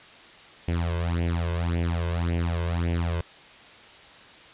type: tone with flanger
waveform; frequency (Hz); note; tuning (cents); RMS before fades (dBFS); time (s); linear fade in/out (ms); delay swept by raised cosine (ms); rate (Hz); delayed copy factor
sawtooth; 85; F2; -46; -26; 0.68-3.21; 0; 0.38 to 1.98; 1.8; +0.8
effects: white hiss -48 dBFS RMS until 4.53 s + resampled to 8000 Hz